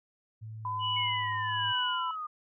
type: tone with pitch glide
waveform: sine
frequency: 109.8 to 106.24 Hz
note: A2 to G#2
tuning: -3 to +40 cents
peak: -39 dBFS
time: 0.41-1.73 s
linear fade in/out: 20 ms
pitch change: -57 cents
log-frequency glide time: 0.62-0.78 s
type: tone with vibrato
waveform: sine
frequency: 1001 Hz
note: B5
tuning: 23 cents sharp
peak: -31 dBFS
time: 0.65-2.11 s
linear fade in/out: 2 ms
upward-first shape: triangle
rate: 1.7 Hz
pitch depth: 24 cents each way
type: tone with tremolo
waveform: sine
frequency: 2948 Hz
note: F#7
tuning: 7 cents flat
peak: -29 dBFS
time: 0.79-2.16 s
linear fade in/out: 50 ms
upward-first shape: sine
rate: 1.3 Hz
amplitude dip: 85%
type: exponential sweep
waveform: sine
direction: down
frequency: 2217 to 1209 Hz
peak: -34 dBFS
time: 0.96-2.27 s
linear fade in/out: 10 ms
effects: none